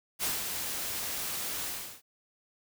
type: noise with ADSR envelope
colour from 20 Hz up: white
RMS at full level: -30 dBFS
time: 0.19-2.02 s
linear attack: 44 ms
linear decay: 170 ms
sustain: -5 dB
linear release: 360 ms
effects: none